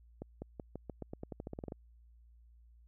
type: accelerating click train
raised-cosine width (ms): 2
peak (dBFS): -28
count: 16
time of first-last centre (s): 0.22-1.722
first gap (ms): 200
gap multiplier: 0.89
effects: added 58 Hz sine -58 dBFS peak until 2.87 s